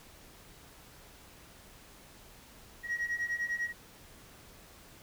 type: beating tone pair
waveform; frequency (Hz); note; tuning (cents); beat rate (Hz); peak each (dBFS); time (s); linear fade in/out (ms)
sine; 1894 / 1904; A#6 / A#6; +27 / +36; 10; -34 / -32; 2.83-3.73; 50
effects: tanh soft clip ceiling -28 dBFS + pink hiss -55 dBFS RMS until 5.02 s